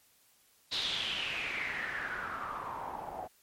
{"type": "noise with low-pass filter sweep", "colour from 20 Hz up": "white", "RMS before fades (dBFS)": -37, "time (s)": [0.71, 3.28], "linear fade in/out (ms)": 20, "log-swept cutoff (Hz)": [4000, 710], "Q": 5.8, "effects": ["white hiss -66 dBFS RMS until 3.42 s", "MP3 64 kbps"]}